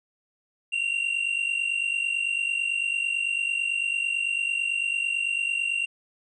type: tone pair together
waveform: triangle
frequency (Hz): 2720 / 2769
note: F7 / F7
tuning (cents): -46 / -15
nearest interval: unison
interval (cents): 31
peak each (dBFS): -28 / -24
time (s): 0.72-5.86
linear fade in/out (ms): 10
effects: resampled to 22050 Hz